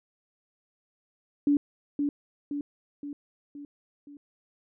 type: tone with echo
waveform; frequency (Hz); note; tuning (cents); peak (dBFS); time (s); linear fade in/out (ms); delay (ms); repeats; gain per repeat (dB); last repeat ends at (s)
sine; 288; D4; -34; -19; 1.47-1.57; 2; 520; 5; -5; 4.17
effects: none